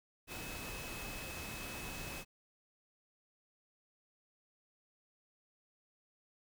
sine tone in noise, 2575 Hz, E7, 41 cents flat, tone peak -49 dBFS, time 0.27-2.25 s, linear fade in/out 50 ms, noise pink, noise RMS -45 dBFS, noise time 0.27-2.25 s, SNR -7 dB, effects none

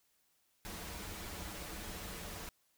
pink noise with comb filter, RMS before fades -45 dBFS, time 0.65-2.49 s, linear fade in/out 0 ms, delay 7.7 ms, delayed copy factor -0.55, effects white hiss -75 dBFS RMS until 2.77 s

